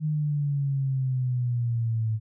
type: exponential sweep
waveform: sine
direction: down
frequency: 155 to 108.7 Hz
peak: -23 dBFS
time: 0-2.2 s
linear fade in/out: 50 ms
effects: none